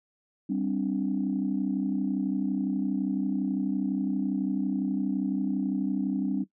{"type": "chord", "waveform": "sine", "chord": "G suspended fourth", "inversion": "none", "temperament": "equal", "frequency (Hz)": [196, 261.6, 293.7], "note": ["G3", "C4", "D4"], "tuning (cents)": [0, 0, 0], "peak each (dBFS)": -29, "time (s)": [0.49, 6.44], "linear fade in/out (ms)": 10, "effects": ["noise-tail reverb RT60 0.1 s tail -17 dB re dry", "tanh soft clip ceiling -17 dBFS"]}